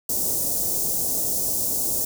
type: band-stop noise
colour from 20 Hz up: white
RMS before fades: -24 dBFS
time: 0.09-2.05 s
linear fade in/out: 5 ms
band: 660 to 6100 Hz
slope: 24 dB/octave
effects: none